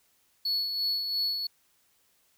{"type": "tone with tremolo", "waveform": "triangle", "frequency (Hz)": 4400, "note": "C#8", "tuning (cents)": -14, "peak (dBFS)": -24, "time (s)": [0.45, 1.47], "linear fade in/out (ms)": 5, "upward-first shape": "sine", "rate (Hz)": 2.9, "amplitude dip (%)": 45, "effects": ["white hiss -68 dBFS RMS until 2.37 s"]}